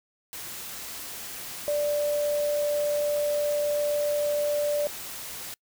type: tone in noise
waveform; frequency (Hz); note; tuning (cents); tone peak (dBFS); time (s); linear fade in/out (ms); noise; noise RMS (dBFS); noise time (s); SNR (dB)
sine; 587.3; D5; 0; -23; 1.68-4.87; 0; white; -38; 0.33-5.54; +12
effects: noise-tail reverb RT60 0.1 s tail -26 dB re dry